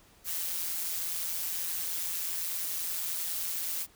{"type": "noise with amplitude modulation", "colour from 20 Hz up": "blue", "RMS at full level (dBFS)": -31, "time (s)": [0.24, 3.87], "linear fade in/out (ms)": 50, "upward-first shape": "sine", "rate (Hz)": 170, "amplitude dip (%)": 60, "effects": ["pink hiss -60 dBFS RMS until 3.95 s"]}